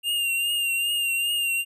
square tone with vibrato, 2794 Hz, F7, in tune, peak -23 dBFS, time 0.03-1.65 s, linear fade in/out 50 ms, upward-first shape triangle, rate 2.5 Hz, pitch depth 44 cents each way, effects none

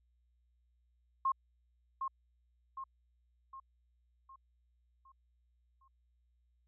sine tone with echo, 1071 Hz, C6, 40 cents sharp, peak -28 dBFS, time 1.25-1.32 s, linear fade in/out 5 ms, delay 760 ms, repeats 6, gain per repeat -6 dB, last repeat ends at 5.88 s, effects added 60 Hz sine -70 dBFS peak until 6.67 s

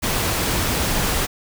pink noise, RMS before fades -21 dBFS, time 0.02-1.27 s, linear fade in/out 20 ms, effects none

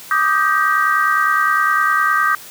sine chord, Eb major seventh, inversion third, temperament equal with one note detuned, 1174.7 / 1244.5 / 1568 / 1903.8 Hz, D6 / Eb6 / G6 / Bb6, 0 / 0 / 0 / +36 cents, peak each -19 / -17 / -17 / -22 dBFS, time 0.11-2.35 s, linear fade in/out 2 ms, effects white hiss -37 dBFS RMS until 2.5 s + high-pass 80 Hz 12 dB/octave

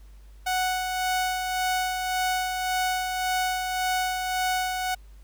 sawtooth tone with tremolo, 740 Hz, F#5, in tune, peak -19 dBFS, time 0.46-4.95 s, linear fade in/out 10 ms, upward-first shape sine, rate 1.8 Hz, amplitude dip 40%, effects added 50 Hz sine -45 dBFS peak until 5.23 s + pink hiss -62 dBFS RMS until 5.23 s

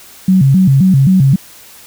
sine tone with vibrato, 159.7 Hz, D#3, 45 cents sharp, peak -5 dBFS, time 0.28-1.36 s, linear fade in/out 5 ms, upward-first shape square, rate 3.8 Hz, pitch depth 280 cents each way, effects white hiss -38 dBFS RMS until 1.86 s

